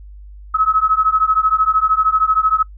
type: beating tone pair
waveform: sine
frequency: 1279 / 1292 Hz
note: D#6 / E6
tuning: +47 / -35 cents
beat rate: 13 Hz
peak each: -15 dBFS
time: 0.54-2.63 s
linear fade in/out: 10 ms
effects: noise-tail reverb RT60 0.1 s tail -22 dB re dry + added 50 Hz sine -34 dBFS peak until 2.77 s